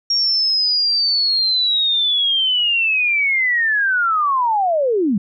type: linear sweep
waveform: sine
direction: down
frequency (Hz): 5588 to 181.2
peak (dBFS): -14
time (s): 0.1-5.18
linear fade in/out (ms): 5
effects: none